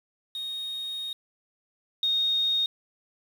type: tone pair in turn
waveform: sine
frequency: 3729 / 3713 Hz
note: A#7 / A#7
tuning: 0 / -8 cents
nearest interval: unison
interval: 8 cents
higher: first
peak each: -31 / -22 dBFS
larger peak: second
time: 0.35-1.13 / 2.03-2.66 s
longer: first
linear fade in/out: 2 ms
effects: 8-bit